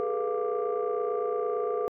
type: tone cluster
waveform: sine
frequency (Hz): 401.1 / 429.8 / 487.8 / 698 / 1179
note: G4 / A4 / B4 / F5 / D6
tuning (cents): +40 / -41 / -21 / -1 / +6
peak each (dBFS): -35 / -29 / -30 / -36 / -36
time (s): 0-1.88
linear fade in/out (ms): 0
effects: tanh soft clip ceiling -19 dBFS